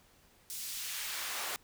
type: noise with high-pass filter sweep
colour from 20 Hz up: pink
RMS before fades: -39 dBFS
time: 0.5-1.56 s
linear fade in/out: 0 ms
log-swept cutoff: 5900 to 620 Hz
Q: 0.73
effects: pink hiss -64 dBFS RMS until 1.63 s